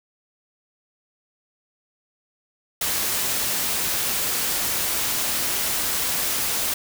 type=noise; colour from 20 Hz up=white; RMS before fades=-24 dBFS; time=2.81-6.74 s; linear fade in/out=5 ms; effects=none